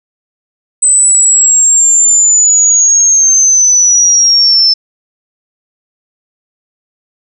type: linear sweep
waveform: sine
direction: down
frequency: 8100 to 5274 Hz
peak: -4 dBFS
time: 0.82-4.74 s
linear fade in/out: 10 ms
effects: none